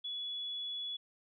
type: tone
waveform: sine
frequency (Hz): 3400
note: G#7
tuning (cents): +40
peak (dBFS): -37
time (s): 0.04-0.97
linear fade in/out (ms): 10
effects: none